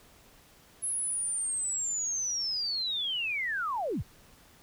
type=linear sweep; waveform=sine; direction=down; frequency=10830 to 30.5 Hz; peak=-29 dBFS; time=0.82-4.03 s; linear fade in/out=20 ms; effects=pink hiss -58 dBFS RMS until 4.62 s